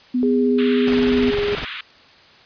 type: tone with vibrato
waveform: sine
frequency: 249.7 Hz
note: B3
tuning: 19 cents sharp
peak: -16 dBFS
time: 0.14-1.31 s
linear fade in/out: 10 ms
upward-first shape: sine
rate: 16 Hz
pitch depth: 16 cents each way
type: tone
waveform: sine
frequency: 410 Hz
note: G#4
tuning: 22 cents flat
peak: -18 dBFS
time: 0.23-1.55 s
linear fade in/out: 0 ms
type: band-pass noise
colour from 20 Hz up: white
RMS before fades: -31 dBFS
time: 0.58-1.81 s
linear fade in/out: 5 ms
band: 1200 to 3600 Hz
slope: 48 dB/octave
type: noise with tremolo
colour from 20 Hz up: pink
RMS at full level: -26 dBFS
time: 0.87-1.65 s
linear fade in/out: 2 ms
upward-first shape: sine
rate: 20 Hz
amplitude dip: 65%
effects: white hiss -48 dBFS RMS until 2.45 s + resampled to 11025 Hz